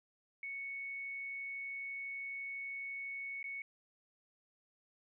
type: tone with dropouts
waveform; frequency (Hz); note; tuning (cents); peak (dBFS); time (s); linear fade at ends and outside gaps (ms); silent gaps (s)
sine; 2217; C#7; 0; -40; 0.43-3.62; 2; 3.429-3.441
effects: none